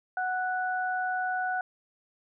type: tone pair together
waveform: sine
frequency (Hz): 740 / 1480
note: F#5 / F#6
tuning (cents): 0 / 0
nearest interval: octave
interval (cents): 1200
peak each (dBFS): -29 / -31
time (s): 0.17-1.61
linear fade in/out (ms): 2
effects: none